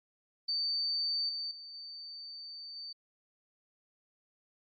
sine tone with level steps, 4579 Hz, D8, 45 cents flat, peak -30 / -35 / -45 / -43 / -41 dBFS, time 0.48-2.93 s, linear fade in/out 10 ms, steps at 1.29 / 1.51 / 1.74 / 2.76 s, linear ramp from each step 2 ms, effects Opus 48 kbps

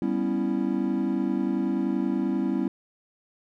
triangle chord, C# half-diminished seventh, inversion second, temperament equal, 196 / 246.9 / 277.2 / 329.6 Hz, G3 / B3 / C#4 / E4, 0 / 0 / 0 / 0 cents, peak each -27 dBFS, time 0.02-2.68 s, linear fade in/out 2 ms, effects none

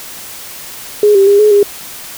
sine tone with pitch steps, 416.9 / 391.8 / 403.9 / 423.6 / 406.6 Hz, G#4 / G4 / G#4 / G#4 / G#4, +7 / -1 / -48 / +34 / -37 cents, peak -4 dBFS, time 1.03-1.63 s, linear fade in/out 2 ms, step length 120 ms, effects white hiss -29 dBFS RMS until 2.17 s

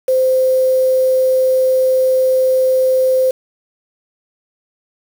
sine tone with quantisation, 518 Hz, C5, 17 cents flat, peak -10 dBFS, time 0.08-3.31 s, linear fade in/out 5 ms, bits 5, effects none

